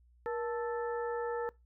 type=harmonic tone with a mistuned harmonic; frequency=440 Hz; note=A4; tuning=in tune; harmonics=1 / 2 / 3 / 4; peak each=-34 / -40 / -44 / -46 dBFS; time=0.26-1.49 s; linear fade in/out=0 ms; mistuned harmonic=1; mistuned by=+130 cents; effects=noise-tail reverb RT60 0.2 s tail -22 dB re dry + added 60 Hz sine -61 dBFS peak until 1.65 s